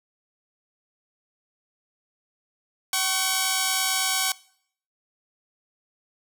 5% pulse tone pair together, 762.1 / 1108.7 Hz, G5 / C#6, -49 / 0 cents, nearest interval tritone, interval 649 cents, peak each -13 dBFS, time 2.93-4.32 s, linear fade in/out 2 ms, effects noise-tail reverb RT60 0.6 s tail -21 dB re dry

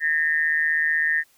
sine tone with amplitude modulation, 1825 Hz, A#6, 37 cents flat, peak -15 dBFS, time 0-1.24 s, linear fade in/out 50 ms, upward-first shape sine, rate 156 Hz, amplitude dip 80%, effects white hiss -60 dBFS RMS until 1.37 s

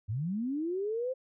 sine linear sweep, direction up, 94.4 to 529 Hz, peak -30 dBFS, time 0.08-1.14 s, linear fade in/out 20 ms, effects none

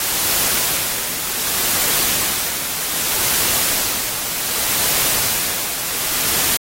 white noise with tremolo, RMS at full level -17 dBFS, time 0-6.57 s, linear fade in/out 2 ms, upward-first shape sine, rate 0.65 Hz, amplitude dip 50%, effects AAC 48 kbps

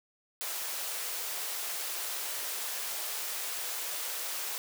white high-pass noise, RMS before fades -36 dBFS, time 0.41-4.58 s, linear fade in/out 0 ms, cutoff 410 Hz, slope 24 dB/octave, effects none

